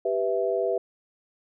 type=chord; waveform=sine; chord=E minor; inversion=first; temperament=equal; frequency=392 / 493.9 / 659.3 Hz; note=G4 / B4 / E5; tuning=0 / 0 / 0 cents; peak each=-27 dBFS; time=0.05-0.78 s; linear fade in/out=5 ms; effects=none